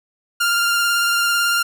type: tone with vibrato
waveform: sawtooth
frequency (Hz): 1396.9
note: F6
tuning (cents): 0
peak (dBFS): -12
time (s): 0.4-1.63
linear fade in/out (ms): 10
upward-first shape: sine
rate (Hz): 18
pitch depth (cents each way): 16
effects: none